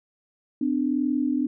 sine tone pair together, 254.8 / 296.5 Hz, C4 / D4, -46 / +17 cents, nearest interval minor third, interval 263 cents, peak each -24 dBFS, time 0.61-1.47 s, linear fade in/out 5 ms, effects none

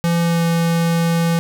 square tone with pitch glide, 169.6 to 167.65 Hz, E3 to E3, +50 to +30 cents, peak -15 dBFS, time 0.04-1.39 s, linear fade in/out 0 ms, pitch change -20 cents, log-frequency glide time 0.2-0.44 s, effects 9-bit

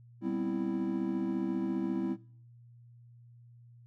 triangle chord, C major seventh, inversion second, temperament equal, 196 / 246.9 / 261.6 / 329.6 Hz, G3 / B3 / C4 / E4, 0 / 0 / 0 / 0 cents, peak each -34 / -38 / -34 / -32 dBFS, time 0.21-2.17 s, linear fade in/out 50 ms, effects noise-tail reverb RT60 0.5 s tail -20 dB re dry + added 119 Hz sine -53 dBFS peak until 3.86 s

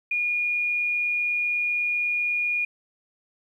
sine tone, 2436 Hz, D#7, 37 cents flat, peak -22 dBFS, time 0.11-2.65 s, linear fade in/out 5 ms, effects 10-bit

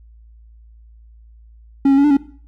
triangle tone with pitch steps, 275.6 / 272.8 / 281.6 / 295.2 / 278.1 Hz, C#4 / C#4 / C#4 / D4 / C#4, -10 / -28 / +27 / +9 / +6 cents, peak -7 dBFS, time 1.85-2.17 s, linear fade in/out 5 ms, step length 64 ms, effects noise-tail reverb RT60 0.5 s tail -18 dB re dry + added 56 Hz sine -42 dBFS peak until 2.47 s

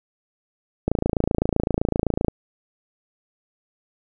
click train, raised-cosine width 2 ms, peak -6 dBFS, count 40, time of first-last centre 0.88-2.283 s, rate 27.8 Hz, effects none

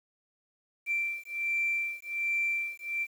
sine beating tone pair, 2349 / 2350.3 Hz, D7 / D7, 0 / +1 cents, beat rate 1.3 Hz, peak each -31 dBFS, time 0.86-3.07 s, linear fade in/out 50 ms, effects tanh soft clip ceiling -21 dBFS + 9-bit

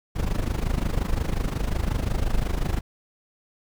brown noise with amplitude modulation, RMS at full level -21 dBFS, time 0.15-2.81 s, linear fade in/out 20 ms, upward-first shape sine, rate 25.6 Hz, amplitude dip 80%, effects none

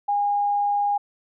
sine tone, 816 Hz, G#5, 31 cents flat, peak -19 dBFS, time 0.08-0.98 s, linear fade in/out 10 ms, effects none

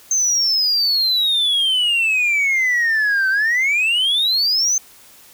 sine exponential two-way sweep, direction down then up, 6330 to 1525 to 6330 Hz, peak -12 dBFS, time 0.11-4.78 s, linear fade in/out 2 ms, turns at 3.29 s, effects tanh soft clip ceiling -13 dBFS + white hiss -46 dBFS RMS until 5.33 s

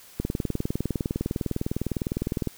click train, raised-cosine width 3 ms, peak -13 dBFS, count 46, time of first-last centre 0.2-2.473 s, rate 19.8 Hz, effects white hiss -50 dBFS RMS until 2.57 s

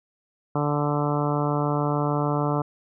harmonic tone, 146.6 Hz, D3, 3 cents flat, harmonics 1 / 2 / 3 / 4 / 5 / 6 / 7 / 8 / 9, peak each -25 / -28 / -30 / -31 / -32 / -33 / -33 / -34 / -35 dBFS, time 0.55-2.62 s, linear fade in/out 5 ms, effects none

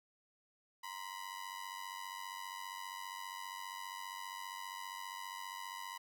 sawtooth ring-modulated tone, 987.8 Hz, B5, in tune, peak -37 dBFS, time 0.83-5.98 s, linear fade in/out 10 ms, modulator 47.5 Hz, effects none

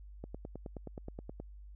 click train, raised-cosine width 2 ms, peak -29 dBFS, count 12, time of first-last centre 0.24-1.4 s, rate 9.48 Hz, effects added 50 Hz sine -48 dBFS peak until 1.75 s

